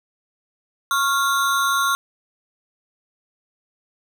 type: ring-modulated tone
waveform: square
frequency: 1244.5 Hz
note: D#6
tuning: in tune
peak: -15 dBFS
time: 0.91-1.95 s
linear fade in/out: 0 ms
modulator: 146 Hz
effects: none

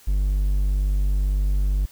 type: tone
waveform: triangle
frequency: 49 Hz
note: G1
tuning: in tune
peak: -16 dBFS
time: 0.07-1.86 s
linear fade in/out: 10 ms
effects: white hiss -51 dBFS RMS until 1.91 s

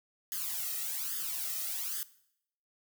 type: noise with flanger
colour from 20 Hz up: blue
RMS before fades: -36 dBFS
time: 0.32-2.03 s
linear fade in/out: 0 ms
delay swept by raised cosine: 0.61 to 1.6 ms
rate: 1.2 Hz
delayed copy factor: +0.95
effects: noise-tail reverb RT60 0.7 s tail -18 dB re dry

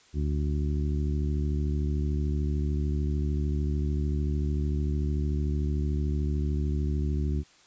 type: harmonic tone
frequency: 73.42 Hz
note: D2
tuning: in tune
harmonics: 1 / 2 / 3 / 4 / 5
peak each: -26 / -32 / -36 / -38 / -40 dBFS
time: 0.13-7.44 s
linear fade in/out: 50 ms
effects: white hiss -58 dBFS RMS until 7.66 s + resampled to 16000 Hz

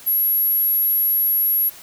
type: tone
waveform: sine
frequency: 11600 Hz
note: F#9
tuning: 35 cents flat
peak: -14 dBFS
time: 0.06-1.7 s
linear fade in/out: 20 ms
effects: tanh soft clip ceiling -12 dBFS + white hiss -42 dBFS RMS until 1.82 s

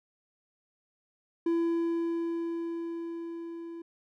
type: tone with level ramp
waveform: triangle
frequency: 335.5 Hz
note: E4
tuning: 31 cents sharp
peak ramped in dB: -22 to -37 dBFS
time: 1.46-3.82 s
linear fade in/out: 5 ms
effects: none

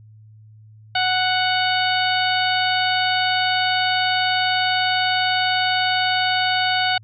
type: harmonic tone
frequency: 740 Hz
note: F#5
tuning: in tune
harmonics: 1 / 2 / 3 / 4 / 5 / 6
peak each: -21 / -23 / -27 / -25 / -27 / -28 dBFS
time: 0.95-6.98 s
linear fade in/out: 5 ms
effects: added 108 Hz sine -43 dBFS peak until 7.03 s

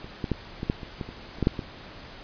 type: clicks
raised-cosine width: 3 ms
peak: -27 / -15 / -11 / -17 / -10 / -25 / -18 / -25 / -29 / -11 / -6 / -17 dBFS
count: 12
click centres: 0.044 / 0.242 / 0.317 / 0.631 / 0.699 / 0.832 / 1.012 / 1.09 / 1.386 / 1.427 / 1.471 / 1.592 s
effects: pink hiss -44 dBFS RMS until 2.23 s + resampled to 11025 Hz

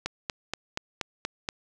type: click train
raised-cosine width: 0.2 ms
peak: -12 dBFS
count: 7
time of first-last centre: 0.06-1.489 s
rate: 4.2 Hz
effects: none

